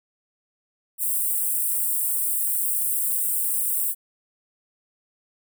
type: high-pass noise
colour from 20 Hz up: white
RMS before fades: -24 dBFS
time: 0.98-3.95 s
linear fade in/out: 50 ms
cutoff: 8000 Hz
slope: 96 dB/octave
effects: none